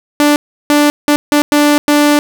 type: tone bursts at uneven times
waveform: sawtooth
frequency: 293.7 Hz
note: D4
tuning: in tune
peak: -3 dBFS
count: 6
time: 0.2-0.36 / 0.7-0.9 / 1.08-1.16 / 1.32-1.42 / 1.52-1.78 / 1.88-2.19 s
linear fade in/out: 0 ms
effects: none